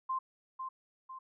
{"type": "tone with echo", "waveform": "sine", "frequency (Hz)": 1046.5, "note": "C6", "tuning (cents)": 0, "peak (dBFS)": -31, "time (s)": [0.09, 0.19], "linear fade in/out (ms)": 10, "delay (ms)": 500, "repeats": 2, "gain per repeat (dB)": -6, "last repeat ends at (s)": 1.19, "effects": []}